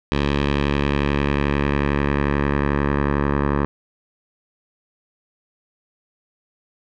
10% pulse tone with low-pass filter sweep, 71.2 Hz, C#2, 47 cents sharp, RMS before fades -20 dBFS, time 0.12-3.65 s, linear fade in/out 0 ms, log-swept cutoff 3400 to 1400 Hz, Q 1.6, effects none

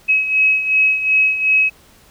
sine beating tone pair, 2557 / 2559.7 Hz, D#7 / D#7, +47 / +48 cents, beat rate 2.7 Hz, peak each -13 / -19 dBFS, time 0.08-1.7 s, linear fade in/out 20 ms, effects pink hiss -49 dBFS RMS until 2.1 s

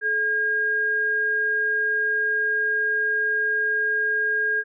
sine tone pair together, 431.1 / 1623 Hz, A4 / G#6, -35 / -40 cents, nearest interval octave + major seventh, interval 2295 cents, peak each -31 / -20 dBFS, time 0.01-4.64 s, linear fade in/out 50 ms, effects none

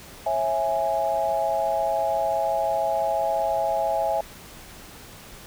sine chord, C# minor, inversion none, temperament equal with one note detuned, 545.2 / 659.3 / 830.6 Hz, C#5 / E5 / G#5, -29 / 0 / 0 cents, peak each -29 / -24 / -25 dBFS, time 0.26-4.21 s, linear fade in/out 5 ms, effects pink hiss -44 dBFS RMS until 5.46 s

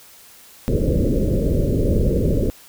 pink low-pass noise, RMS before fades -18 dBFS, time 0.68-2.5 s, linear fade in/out 0 ms, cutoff 580 Hz, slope 96 dB/octave, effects white hiss -46 dBFS RMS until 2.68 s

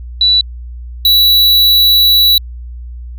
sine / square tone pair in turn, 3951 / 3932 Hz, B7 / B7, 0 / -8 cents, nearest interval unison, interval 8 cents, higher first, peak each -6 dBFS, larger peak neither, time 0.21-0.41 / 1.05-2.38 s, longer second, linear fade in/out 2 ms, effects added 60 Hz sine -24 dBFS peak until 3.18 s

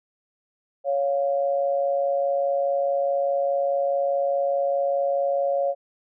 sine tone pair together, 557 / 701.8 Hz, C#5 / F5, +8 / +8 cents, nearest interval major third, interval 400 cents, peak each -21 / -27 dBFS, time 0.84-5.75 s, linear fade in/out 50 ms, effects none

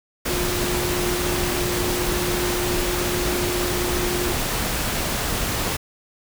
sine tone in noise, 356.2 Hz, F4, 34 cents sharp, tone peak -25 dBFS, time 0.29-4.33 s, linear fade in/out 10 ms, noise pink, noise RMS -24 dBFS, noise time 0.25-5.77 s, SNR -4 dB, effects none

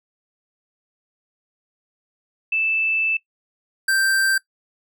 sine / square tone pair in turn, 2638 / 1568.6 Hz, E7 / G6, +1 / +1 cents, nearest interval major sixth, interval 900 cents, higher first, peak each -18 / -17 dBFS, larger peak second, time 2.52-3.17 / 3.88-4.38 s, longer first, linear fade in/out 5 ms, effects noise-tail reverb RT60 0.1 s tail -19 dB re dry

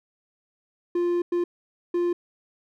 triangle tone bursts at uneven times, 349.2 Hz, F4, in tune, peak -19 dBFS, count 3, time 0.95-1.22 / 1.32-1.44 / 1.94-2.13 s, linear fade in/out 5 ms, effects none

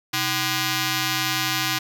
5% pulse ring-modulated tone, 446.7 Hz, A4, 26 cents sharp, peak -7 dBFS, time 0.13-1.79 s, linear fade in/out 10 ms, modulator 576 Hz, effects none

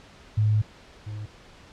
sine / triangle tone pair in turn, 106.7 / 105.6 Hz, G#2 / G#2, +47 / +29 cents, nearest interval unison, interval 18 cents, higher first, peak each -18 / -30 dBFS, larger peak first, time 0.37-0.62 / 1.06-1.26 s, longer first, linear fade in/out 10 ms, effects pink hiss -50 dBFS RMS until 1.72 s + low-pass 5000 Hz 12 dB/octave

